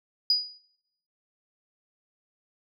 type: tone with exponential decay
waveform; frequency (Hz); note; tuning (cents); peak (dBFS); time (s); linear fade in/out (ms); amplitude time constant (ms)
sine; 4920; D#8; -20; -16; 0.3-0.61; 2; 67
effects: noise-tail reverb RT60 0.8 s tail -24 dB re dry + tanh soft clip ceiling -12 dBFS